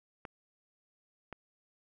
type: clicks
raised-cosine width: 0.5 ms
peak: -27 dBFS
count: 2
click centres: 0.252 / 1.327 s
effects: none